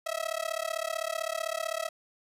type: tone with amplitude modulation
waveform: sawtooth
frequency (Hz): 649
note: E5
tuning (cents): -27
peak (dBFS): -23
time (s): 0.06-1.89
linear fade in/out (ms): 10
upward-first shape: sine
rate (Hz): 35.7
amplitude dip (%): 100
effects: resampled to 32000 Hz + 10-bit